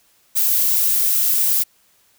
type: noise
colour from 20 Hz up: violet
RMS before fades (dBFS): -17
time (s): 0.35-1.64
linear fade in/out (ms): 20
effects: white hiss -58 dBFS RMS until 2.18 s